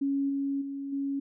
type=tone with level steps; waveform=sine; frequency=277.2 Hz; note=C#4; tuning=in tune; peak=-25 / -27 / -33 / -28 dBFS; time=0.01-1.2 s; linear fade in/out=10 ms; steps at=0.29 / 0.61 / 0.92 s; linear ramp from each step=10 ms; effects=none